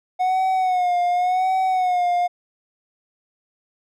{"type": "tone with vibrato", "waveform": "triangle", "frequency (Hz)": 731, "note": "F#5", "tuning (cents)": -21, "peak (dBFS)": -15, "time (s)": [0.19, 2.28], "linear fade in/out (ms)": 20, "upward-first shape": "sine", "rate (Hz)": 0.9, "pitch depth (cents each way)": 59, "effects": []}